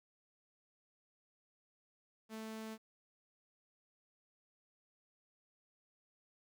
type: tone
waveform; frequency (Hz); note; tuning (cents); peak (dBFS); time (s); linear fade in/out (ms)
sawtooth; 220.3; A3; +2; -40; 2.29-2.78; 50
effects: 12-bit